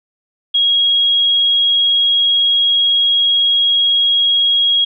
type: tone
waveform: sine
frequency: 3294 Hz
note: G#7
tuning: 15 cents flat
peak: -10 dBFS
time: 0.54-4.85 s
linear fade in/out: 10 ms
effects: none